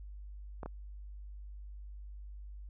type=clicks; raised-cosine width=1 ms; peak=-27 dBFS; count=2; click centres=0.632 / 0.66 s; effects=added 50 Hz sine -44 dBFS peak until 2.69 s